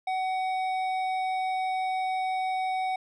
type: tone with hard clipping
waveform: sine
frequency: 751 Hz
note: F#5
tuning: 26 cents sharp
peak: -28 dBFS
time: 0.07-2.96 s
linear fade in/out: 5 ms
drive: 9 dB
effects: resampled to 22050 Hz